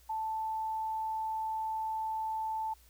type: tone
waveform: sine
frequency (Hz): 880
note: A5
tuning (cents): 0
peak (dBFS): -32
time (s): 0.09-2.74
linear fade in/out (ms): 10
effects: added 60 Hz sine -60 dBFS peak until 2.89 s + white hiss -64 dBFS RMS until 2.89 s